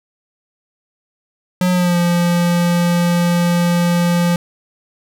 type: tone with pitch glide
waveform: square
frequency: 181.2 to 173.62 Hz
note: F#3 to F3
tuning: -36 to -10 cents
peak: -13 dBFS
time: 1.61-4.36 s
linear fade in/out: 2 ms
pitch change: -74 cents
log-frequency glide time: 1.72-1.97 s
effects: none